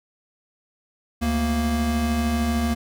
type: tone pair together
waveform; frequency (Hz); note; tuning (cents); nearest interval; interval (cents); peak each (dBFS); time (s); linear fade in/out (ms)
square; 73.29 / 233.1; D2 / A#3; -3 / 0; octave + minor sixth; 2003; -25 / -23; 1.21-2.75; 20
effects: none